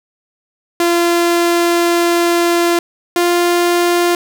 sawtooth tone pair in turn, 343.5 / 348.7 Hz, F4 / F4, -29 / -3 cents, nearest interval unison, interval 26 cents, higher second, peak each -7 dBFS, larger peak neither, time 0.8-2.79 / 3.16-4.15 s, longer first, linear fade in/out 2 ms, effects none

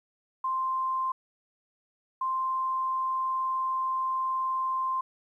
sine tone pair in turn, 1046.5 / 1046.5 Hz, C6 / C6, 0 / 0 cents, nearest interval unison, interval 0 cents, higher neither, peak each -26 / -26 dBFS, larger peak neither, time 0.44-1.12 / 2.21-5.01 s, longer second, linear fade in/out 5 ms, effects 11-bit

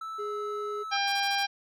triangle tone with pitch glide, 1315 to 1305.2 Hz, E6 to E6, -5 to -18 cents, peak -33 dBFS, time 0.01-0.97 s, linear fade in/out 5 ms, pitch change -13 cents, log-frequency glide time 0.15-0.36 s
triangle tone, 415.3 Hz, G#4, in tune, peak -31 dBFS, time 0.18-0.84 s, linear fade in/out 20 ms
harmonic tone, 798 Hz, G5, 31 cents sharp, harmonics 1 / 2 / 3 / 4 / 5 / 6 / 7, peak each -29 / -32 / -34 / -35 / -36 / -37 / -37 dBFS, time 0.91-1.47 s, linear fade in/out 20 ms
5% pulse tone bursts, 1142 Hz, D6, 49 cents flat, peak -30 dBFS, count 5, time 1.07-1.435 s, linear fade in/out 10 ms, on 57 ms, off 20 ms
effects none

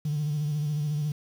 triangle tone with vibrato, 149 Hz, D3, 25 cents sharp, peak -22 dBFS, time 0.05-1.12 s, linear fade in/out 5 ms, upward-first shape sine, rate 14 Hz, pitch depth 55 cents each way, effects tanh soft clip ceiling -22 dBFS + 8-bit

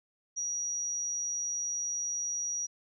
sine tone, 5770 Hz, F#8, 44 cents flat, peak -31 dBFS, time 0.36-2.67 s, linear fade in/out 20 ms, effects none

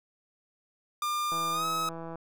45% pulse tone with pitch glide, 1200 to 1278.7 Hz, D6 to D#6, +37 to +47 cents, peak -28 dBFS, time 1.02-1.89 s, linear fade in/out 2 ms, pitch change +110 cents, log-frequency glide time 1.52-1.65 s
click train, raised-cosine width 1 ms, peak -27 dBFS, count 139, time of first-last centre 1.32-2.156 s, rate 165 Hz
effects none

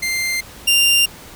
sawtooth tone pair in turn, 2093 / 2788 Hz, C7 / F7, 0 / -4 cents, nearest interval perfect fourth, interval 496 cents, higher second, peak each -15 / -8 dBFS, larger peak second, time 0.02-0.41 / 0.67-1.06 s, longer neither, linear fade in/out 10 ms, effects pink hiss -39 dBFS RMS until 1.35 s

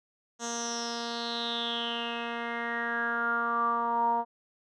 10% pulse tone with low-pass filter sweep, 234.4 Hz, A#3, 10 cents sharp, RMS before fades -31 dBFS, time 0.39-4.25 s, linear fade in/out 50 ms, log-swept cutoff 6800 to 850 Hz, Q 8.7, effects none

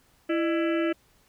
harmonic tone with a mistuned harmonic, 332.7 Hz, E4, 16 cents sharp, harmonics 1 / 2 / 4 / 5 / 6 / 7 / 8 / 9, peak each -24 / -30 / -36 / -38 / -40 / -41 / -42 / -43 dBFS, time 0.29-0.93 s, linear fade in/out 10 ms, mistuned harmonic 2, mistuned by -150 cents, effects pink hiss -63 dBFS RMS until 1.28 s

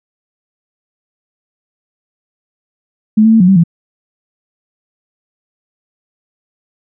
sine tone with pitch steps, 215.7 / 222.4 / 224.3 / 180.2 / 193.2 / 168.2 Hz, A3 / A3 / A3 / F#3 / G3 / E3, -34 / +19 / +34 / -45 / -25 / +35 cents, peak -4 dBFS, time 3.17-3.638 s, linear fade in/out 10 ms, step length 78 ms, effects none

